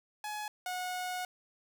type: tone pair in turn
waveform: sawtooth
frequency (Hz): 844 / 729.3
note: G#5 / F#5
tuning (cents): +28 / -25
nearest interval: minor third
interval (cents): 253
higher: first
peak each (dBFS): -33 / -31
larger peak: second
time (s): 0.24-0.48 / 0.66-1.25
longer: second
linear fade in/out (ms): 2
effects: none